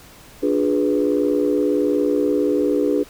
sine chord, D diminished seventh, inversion none, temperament equal with one note detuned, 293.7 / 355.1 / 415.3 / 493.9 Hz, D4 / F4 / Ab4 / Cb5, 0 / +29 / 0 / 0 cents, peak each -19 / -24 / -20 / -22 dBFS, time 0.42-3.04 s, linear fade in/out 20 ms, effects tanh soft clip ceiling -7 dBFS + pink hiss -45 dBFS RMS until 3.09 s

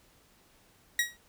sawtooth tone with exponential decay, 1905 Hz, A#6, 37 cents sharp, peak -18 dBFS, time 0.99-1.17 s, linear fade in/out 2 ms, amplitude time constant 38 ms, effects pink hiss -63 dBFS RMS until 1.28 s

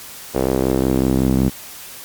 sawtooth tone with band-pass filter sweep, 65.41 Hz, C2, in tune, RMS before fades -17 dBFS, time 0.34-1.5 s, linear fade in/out 20 ms, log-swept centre 470 to 220 Hz, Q 1.7, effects white hiss -36 dBFS RMS until 2.04 s + Opus 48 kbps

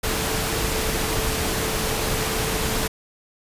sine tone in noise, 440 Hz, A4, in tune, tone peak -31 dBFS, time 0.03-2.88 s, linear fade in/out 10 ms, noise pink, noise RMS -24 dBFS, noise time 0.03-2.88 s, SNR -10 dB, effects resampled to 32000 Hz

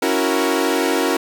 sawtooth chord, F# dominant seventh, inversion second, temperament equal, 277.2 / 329.6 / 370 / 466.2 Hz, C#4 / E4 / F#4 / A#4, 0 / 0 / 0 / 0 cents, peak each -18 dBFS, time 0.02-1.17 s, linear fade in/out 5 ms, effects none

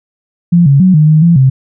sine tone with pitch steps, 172.8 / 139.2 / 185.7 / 152.8 / 155.2 / 169.7 / 132.3 Hz, F3 / C#3 / F#3 / D#3 / D#3 / F3 / C3, -18 / +8 / +7 / -31 / -4 / -49 / +20 cents, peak -3 dBFS, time 0.52-1.5 s, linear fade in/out 10 ms, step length 140 ms, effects none

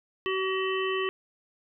harmonic tone, 379.4 Hz, F#4, 43 cents sharp, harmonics 1 / 3 / 5 / 7 / 8, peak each -28 / -33 / -35 / -36 / -37 dBFS, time 0.26-1.09 s, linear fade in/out 0 ms, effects none

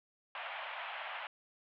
pink band-pass noise, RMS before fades -43 dBFS, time 0.35-1.27 s, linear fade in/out 2 ms, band 650 to 3200 Hz, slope 48 dB/octave, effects none

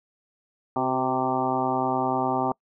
harmonic tone with a mistuned harmonic, 130 Hz, C3, 11 cents flat, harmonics 1 / 2 / 3 / 4 / 5 / 6 / 7 / 8 / 9, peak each -36 / -29 / -31 / -36 / -31 / -27 / -29 / -37 / -32 dBFS, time 0.76-2.52 s, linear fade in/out 2 ms, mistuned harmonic 3, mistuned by -30 cents, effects noise-tail reverb RT60 0.1 s tail -26 dB re dry

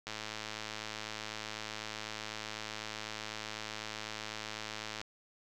click train, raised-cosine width 0.2 ms, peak -22 dBFS, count 535, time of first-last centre 0.07-5.014 s, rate 108 Hz, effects none

